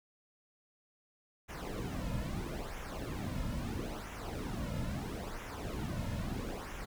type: noise with flanger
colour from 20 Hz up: brown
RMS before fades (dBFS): -39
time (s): 1.48-6.86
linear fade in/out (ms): 20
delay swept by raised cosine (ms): 0.22 to 2.62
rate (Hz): 0.76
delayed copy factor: -0.7
effects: none